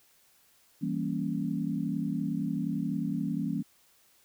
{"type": "chord", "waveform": "sine", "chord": "E diminished seventh", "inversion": "none", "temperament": "equal", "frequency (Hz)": [164.81, 196, 233.1, 277.2], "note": ["E3", "G3", "Bb3", "Db4"], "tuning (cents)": [0, 0, 0, 0], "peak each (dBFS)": -34, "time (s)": [0.81, 3.63], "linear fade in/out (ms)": 20, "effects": ["white hiss -64 dBFS RMS until 4.24 s"]}